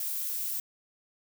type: noise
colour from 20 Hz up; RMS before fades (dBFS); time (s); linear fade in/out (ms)
violet; -33; 0-0.6; 2
effects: none